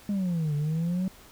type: exponential two-way sweep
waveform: sine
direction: down then up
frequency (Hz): 207.7 to 144.6 to 190.8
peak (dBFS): -22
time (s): 0.09-1.08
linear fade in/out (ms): 2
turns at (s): 0.55
effects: tanh soft clip ceiling -24 dBFS + pink hiss -52 dBFS RMS until 1.31 s